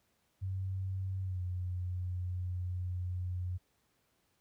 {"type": "tone with pitch glide", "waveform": "sine", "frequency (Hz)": [94.9, 90.25], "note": ["F#2", "F#2"], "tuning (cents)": [44, -43], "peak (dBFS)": -33, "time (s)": [0.41, 3.58], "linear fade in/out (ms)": 20, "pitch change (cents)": -87, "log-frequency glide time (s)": [1.22, 1.41], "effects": ["pink hiss -75 dBFS RMS until 4.4 s", "high-pass 60 Hz 12 dB/octave"]}